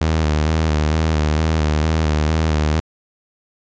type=tone with vibrato; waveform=sawtooth; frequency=77.78 Hz; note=D#2; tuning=in tune; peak=-11 dBFS; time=0.01-2.8 s; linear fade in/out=0 ms; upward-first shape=square; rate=2.2 Hz; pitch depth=42 cents each way; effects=resampled to 16000 Hz